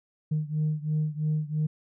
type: beating tone pair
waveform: sine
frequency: 152.4 / 155.4 Hz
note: D#3 / D#3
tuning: -36 / -2 cents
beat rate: 3 Hz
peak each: -26 / -28 dBFS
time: 0.31-1.67 s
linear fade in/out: 10 ms
effects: tanh soft clip ceiling -20 dBFS